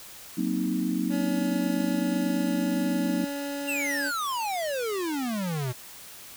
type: chord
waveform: sine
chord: C half-diminished seventh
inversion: second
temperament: equal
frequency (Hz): 185 / 233.1 / 261.6 / 311.1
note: Gb3 / Bb3 / C4 / Eb4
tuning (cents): 0 / 0 / 0 / 0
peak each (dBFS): -30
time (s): 0.37-3.25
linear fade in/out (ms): 10
type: tone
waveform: 25% pulse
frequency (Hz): 283.1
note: C#4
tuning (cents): +37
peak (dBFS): -27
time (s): 1.09-4.12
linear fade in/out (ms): 50
type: exponential sweep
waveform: square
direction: down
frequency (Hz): 2830 to 120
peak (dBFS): -28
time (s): 3.67-5.73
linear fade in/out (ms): 20
effects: white hiss -45 dBFS RMS until 6.36 s